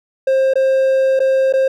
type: tone with dropouts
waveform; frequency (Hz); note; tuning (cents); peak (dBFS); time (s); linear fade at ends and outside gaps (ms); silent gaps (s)
triangle; 531; C5; +25; -9; 0.27-1.68; 5; 0.537-0.555 / 1.193-1.201 / 1.526-1.536
effects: none